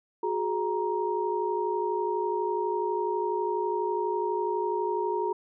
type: tone cluster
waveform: sine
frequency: 366.6 / 418.7 / 938 Hz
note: F#4 / G#4 / A#5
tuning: -16 / +14 / +11 cents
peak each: -30 dBFS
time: 0.23-5.33 s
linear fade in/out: 5 ms
effects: none